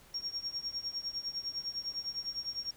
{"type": "tone with tremolo", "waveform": "sine", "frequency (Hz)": 5560, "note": "F8", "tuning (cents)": -9, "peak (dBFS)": -31, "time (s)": [0.14, 2.71], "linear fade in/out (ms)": 5, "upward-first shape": "triangle", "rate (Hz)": 9.9, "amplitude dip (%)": 95, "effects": ["tanh soft clip ceiling -27 dBFS", "pink hiss -59 dBFS RMS until 2.76 s"]}